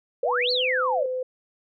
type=exponential two-way sweep; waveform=sine; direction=up then down; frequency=493.9 to 4598 to 493.9 Hz; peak=-22 dBFS; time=0.23-1.06 s; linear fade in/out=5 ms; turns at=0.51 s
type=tone with pitch glide; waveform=sine; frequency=490 to 510.5 Hz; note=B4 to C5; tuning=-14 to -43 cents; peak=-25 dBFS; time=0.23-1.23 s; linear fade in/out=5 ms; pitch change=+71 cents; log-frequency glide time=0.44-0.66 s
effects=none